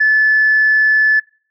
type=tone; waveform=sine; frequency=1735 Hz; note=A6; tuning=25 cents flat; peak=-8 dBFS; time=0-1.2 s; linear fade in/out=10 ms; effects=noise-tail reverb RT60 0.5 s tail -24 dB re dry + tanh soft clip ceiling -4 dBFS